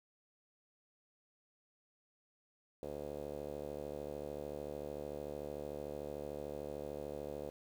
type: tone with low-pass filter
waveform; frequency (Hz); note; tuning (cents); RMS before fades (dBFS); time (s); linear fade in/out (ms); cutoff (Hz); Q
5% pulse; 73.42; D2; 0; -44; 2.83-7.5; 0; 520; 3.4
effects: 10-bit